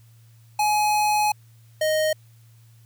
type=tone pair in turn; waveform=square; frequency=842 / 621.8 Hz; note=G#5 / D#5; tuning=+24 / -1 cents; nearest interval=perfect fourth; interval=525 cents; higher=first; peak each=-19 / -20 dBFS; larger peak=first; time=0.59-1.32 / 1.81-2.13 s; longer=first; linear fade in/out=5 ms; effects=added 114 Hz sine -49 dBFS peak until 2.85 s + white hiss -62 dBFS RMS until 2.85 s